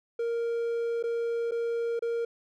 triangle tone with dropouts, 466.2 Hz, A#4, in tune, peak -25 dBFS, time 0.19-2.25 s, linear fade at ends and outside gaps 5 ms, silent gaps 1.028-1.037 / 1.511-1.518 / 1.993-2.022 s, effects none

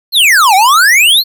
square exponential two-way sweep, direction down then up, 4437 to 735 to 4437 Hz, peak -5 dBFS, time 0.12-1.24 s, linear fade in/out 50 ms, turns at 0.55 s, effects none

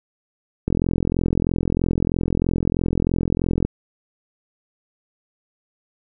click train, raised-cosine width 3 ms, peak -7 dBFS, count 129, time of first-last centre 0.68-3.65 s, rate 43.1 Hz, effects none

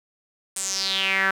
sawtooth tone with band-pass filter sweep, 192.5 Hz, G3, 31 cents flat, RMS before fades -24 dBFS, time 0.56-1.31 s, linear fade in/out 5 ms, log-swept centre 8800 to 1500 Hz, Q 5.2, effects 8-bit

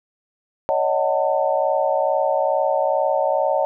sine chord, D# half-diminished seventh, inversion third, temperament just, 560 / 622.3 / 746.7 / 896 Hz, C#5 / D#5 / F#5 / A5, +18 / 0 / +16 / +31 cents, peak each -21 / -21 / -24 / -24 dBFS, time 0.69-3.65 s, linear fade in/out 0 ms, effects none

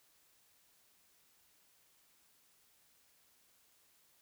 silence, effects white hiss -70 dBFS RMS until 4.21 s

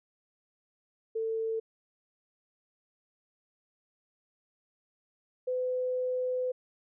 sine tone pair in turn, 447.3 / 505.6 Hz, A4 / B4, +28 / +41 cents, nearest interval major second, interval 213 cents, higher second, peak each -29 / -28 dBFS, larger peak second, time 1.15-1.6 / 5.47-6.52 s, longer second, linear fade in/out 10 ms, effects none

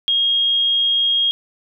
sine tone, 3258 Hz, G#7, 34 cents flat, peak -14 dBFS, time 0.08-1.31 s, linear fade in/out 0 ms, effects none

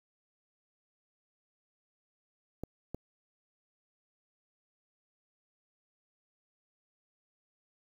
clicks, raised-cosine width 2 ms, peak -24 dBFS, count 2, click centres 2.636 / 2.946 s, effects 9-bit

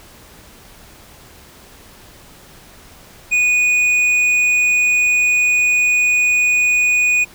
triangle tone with hard clipping, 2475 Hz, D#7, 10 cents flat, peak -13 dBFS, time 3.31-7.25 s, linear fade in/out 20 ms, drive 9 dB, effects pink hiss -43 dBFS RMS until 7.34 s

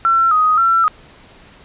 sine tone with vibrato, 1300 Hz, E6, 24 cents flat, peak -10 dBFS, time 0.05-0.88 s, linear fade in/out 0 ms, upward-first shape square, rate 1.9 Hz, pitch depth 66 cents each way, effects pink hiss -44 dBFS RMS until 1.64 s + resampled to 8000 Hz

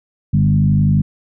sine tone with frequency modulation, 146.83 Hz, D3, in tune, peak -10 dBFS, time 0.33-1.02 s, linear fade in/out 10 ms, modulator 51.6 Hz, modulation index 1.2, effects none

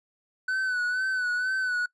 triangle tone with vibrato, 1500 Hz, F#6, 23 cents sharp, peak -23 dBFS, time 0.48-1.86 s, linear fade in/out 5 ms, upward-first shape sine, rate 2.1 Hz, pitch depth 47 cents each way, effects noise-tail reverb RT60 0.1 s tail -22 dB re dry + resampled to 24000 Hz

